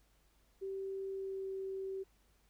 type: tone with pitch glide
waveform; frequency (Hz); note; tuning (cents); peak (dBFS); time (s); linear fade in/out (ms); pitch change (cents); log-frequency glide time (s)
sine; 387.3 to 384.6; G4 to G4; -21 to -33; -38; 0.61-2.04; 20; -12; 1.1-1.5
effects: added 50 Hz sine -70 dBFS peak until 2.49 s + pink hiss -73 dBFS RMS until 2.49 s